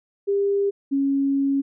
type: tone pair in turn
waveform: sine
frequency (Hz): 399.8 / 275.9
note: G4 / C#4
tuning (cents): +34 / -8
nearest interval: tritone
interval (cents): 642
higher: first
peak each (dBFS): -18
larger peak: neither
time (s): 0.27-0.71 / 0.91-1.62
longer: second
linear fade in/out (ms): 20
effects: none